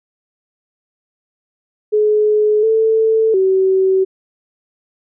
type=tone with pitch steps; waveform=sine; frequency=424.1 / 443.3 / 380.1 Hz; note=G#4 / A4 / F#4; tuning=+36 / +13 / +47 cents; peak=-10 dBFS; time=1.92-4.05 s; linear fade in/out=20 ms; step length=710 ms; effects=none